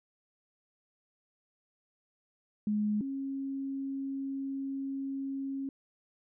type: tone pair in turn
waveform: sine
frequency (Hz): 210 / 272.1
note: G#3 / C#4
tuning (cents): +19 / -32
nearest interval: major third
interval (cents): 449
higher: second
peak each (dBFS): -27 / -33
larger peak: first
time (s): 2.67-3.01 / 3.01-5.69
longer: second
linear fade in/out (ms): 2
effects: none